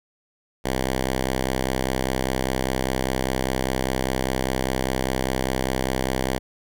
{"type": "tone", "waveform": "5% pulse", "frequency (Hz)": 65, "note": "C2", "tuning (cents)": -11, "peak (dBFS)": -11, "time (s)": [0.64, 6.39], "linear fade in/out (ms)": 20, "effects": []}